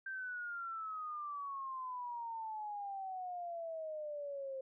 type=exponential sweep; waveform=sine; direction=down; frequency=1575 to 526 Hz; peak=-40 dBFS; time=0.06-4.61 s; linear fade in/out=5 ms; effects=none